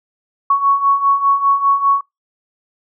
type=beating tone pair; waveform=sine; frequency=1108.7 / 1113.7 Hz; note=C#6 / C#6; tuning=0 / +8 cents; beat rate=5 Hz; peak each=-17 / -12 dBFS; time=0.5-2.01 s; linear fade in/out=5 ms; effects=noise-tail reverb RT60 0.2 s tail -26 dB re dry